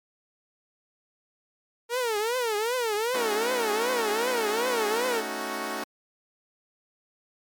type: tone with vibrato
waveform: sawtooth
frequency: 459.2 Hz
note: A#4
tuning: 26 cents flat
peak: -21 dBFS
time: 1.89-5.23 s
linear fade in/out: 50 ms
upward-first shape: triangle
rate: 2.6 Hz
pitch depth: 210 cents each way
type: chord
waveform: 10% pulse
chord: D# half-diminished seventh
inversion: second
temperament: equal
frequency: 220 / 277.2 / 311.1 / 370 Hz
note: A3 / C#4 / D#4 / F#4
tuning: 0 / 0 / 0 / 0 cents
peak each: -28 / -28 / -29 / -26 dBFS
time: 3.14-5.84 s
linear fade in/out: 5 ms
effects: MP3 96 kbps